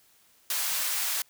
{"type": "high-pass noise", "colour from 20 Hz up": "white", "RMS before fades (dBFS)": -29, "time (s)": [0.5, 1.22], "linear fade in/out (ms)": 2, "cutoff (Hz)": 920, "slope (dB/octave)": 12, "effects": ["white hiss -62 dBFS RMS until 1.29 s"]}